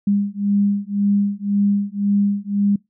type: beating tone pair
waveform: sine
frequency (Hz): 201.1 / 203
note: G3 / G#3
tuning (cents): +44 / -39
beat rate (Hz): 1.9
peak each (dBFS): -19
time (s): 0.07-2.76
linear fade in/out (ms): 5
effects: noise-tail reverb RT60 0.2 s tail -25 dB re dry